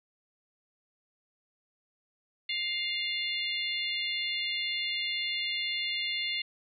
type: harmonic tone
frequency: 702 Hz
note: F5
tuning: 9 cents sharp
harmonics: 3 / 4 / 5 / 6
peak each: -34 / -35 / -36 / -37 dBFS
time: 2.49-6.42 s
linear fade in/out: 5 ms
effects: none